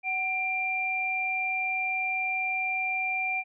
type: tone pair together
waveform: sine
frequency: 750.8 / 2376 Hz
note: F#5 / D7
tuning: +25 / +20 cents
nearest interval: octave + minor sixth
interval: 1995 cents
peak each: -33 / -27 dBFS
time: 0.03-3.44 s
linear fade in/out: 50 ms
effects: none